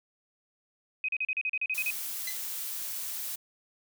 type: tone bursts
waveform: sine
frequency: 2518 Hz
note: D#7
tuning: 20 cents sharp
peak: -27 dBFS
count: 11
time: 1.04-1.905 s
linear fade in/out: 2 ms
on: 45 ms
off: 37 ms
type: noise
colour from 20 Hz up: blue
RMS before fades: -36 dBFS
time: 1.74-3.36 s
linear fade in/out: 10 ms
type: tone with exponential decay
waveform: 20% pulse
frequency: 2026 Hz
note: B6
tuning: 44 cents sharp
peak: -27 dBFS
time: 2.27-2.42 s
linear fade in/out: 5 ms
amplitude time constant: 32 ms
effects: none